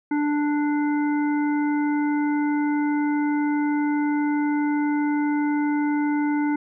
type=harmonic tone; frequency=294.6 Hz; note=D4; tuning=6 cents sharp; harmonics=1 / 3 / 5 / 7; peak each=-20 / -30 / -35 / -37 dBFS; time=0.11-6.56 s; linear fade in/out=5 ms; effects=none